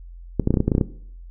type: clicks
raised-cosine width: 3 ms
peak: -5 dBFS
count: 11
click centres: 0.397 / 0.474 / 0.506 / 0.541 / 0.572 / 0.604 / 0.68 / 0.718 / 0.751 / 0.781 / 0.812 s
effects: noise-tail reverb RT60 0.6 s tail -17 dB re dry + added 43 Hz sine -37 dBFS peak until 1.3 s